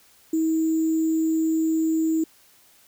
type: tone with sample-and-hold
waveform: sine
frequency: 320.2 Hz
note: D#4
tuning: 50 cents sharp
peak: -19 dBFS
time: 0.33-2.24 s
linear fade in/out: 5 ms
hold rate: 7350 Hz
effects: white hiss -56 dBFS RMS until 2.87 s